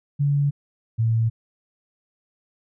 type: tone pair in turn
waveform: sine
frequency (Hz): 142.8 / 113.34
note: D3 / A#2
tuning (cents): -48 / -48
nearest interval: major third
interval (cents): 400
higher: first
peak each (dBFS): -17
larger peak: neither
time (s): 0.19-0.51 / 0.98-1.3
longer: neither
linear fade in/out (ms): 20
effects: none